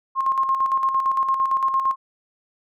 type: tone with tremolo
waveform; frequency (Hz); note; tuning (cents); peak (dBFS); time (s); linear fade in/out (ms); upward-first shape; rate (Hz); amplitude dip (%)
sine; 1068; C6; +35; -16; 0.15-1.96; 50; square; 8.8; 50
effects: none